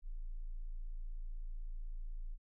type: tone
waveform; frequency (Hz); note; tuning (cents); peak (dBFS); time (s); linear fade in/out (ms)
sine; 27.96; A0; +29; -39; 0.02-2.38; 50
effects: none